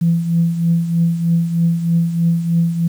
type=tone with tremolo; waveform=sine; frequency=168.2 Hz; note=E3; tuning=35 cents sharp; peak=-9 dBFS; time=0.01-2.88 s; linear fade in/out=10 ms; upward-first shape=triangle; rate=3.2 Hz; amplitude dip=70%; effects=tanh soft clip ceiling -5 dBFS + 7-bit

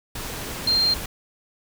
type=tone in noise; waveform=sine; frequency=4186 Hz; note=C8; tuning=in tune; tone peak=-17 dBFS; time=0.67-0.94 s; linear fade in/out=5 ms; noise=pink; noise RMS=-32 dBFS; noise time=0.15-1.06 s; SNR=+12 dB; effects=none

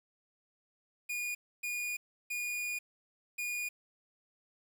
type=tone bursts at uneven times; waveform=45% pulse; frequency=2443 Hz; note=D#7; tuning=32 cents flat; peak=-34 dBFS; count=4; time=1.09-1.35 / 1.63-1.97 / 2.3-2.79 / 3.38-3.69 s; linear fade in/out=10 ms; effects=10-bit

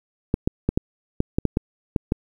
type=clicks; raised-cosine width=3 ms; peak=-6 dBFS; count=10; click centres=0.341 / 0.475 / 0.69 / 0.775 / 1.204 / 1.385 / 1.453 / 1.571 / 1.962 / 2.121 s; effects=8-bit

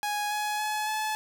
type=tone with pitch steps; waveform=sawtooth; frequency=830.6 / 840.7 / 851 / 861.4 Hz; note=G#5 / G#5 / G#5 / A5; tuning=0 / +21 / +42 / -37 cents; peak=-24 dBFS; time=0.03-1.15 s; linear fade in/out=0 ms; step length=280 ms; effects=none

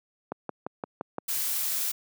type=click train; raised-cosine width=1 ms; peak=-17 dBFS; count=6; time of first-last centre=0.32-1.184 s; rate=5.79 Hz
type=noise; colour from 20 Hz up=blue; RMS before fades=-29 dBFS; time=1.28-1.92 s; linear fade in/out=10 ms
effects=high-pass 200 Hz 12 dB/octave

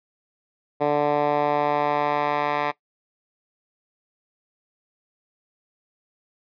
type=tone with band-pass filter sweep; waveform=10% pulse; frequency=146.83 Hz; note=D3; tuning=in tune; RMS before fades=-22 dBFS; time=0.8-2.72 s; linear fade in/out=20 ms; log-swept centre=570 to 1300 Hz; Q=1.2; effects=noise-tail reverb RT60 0.1 s tail -18 dB re dry + resampled to 11025 Hz

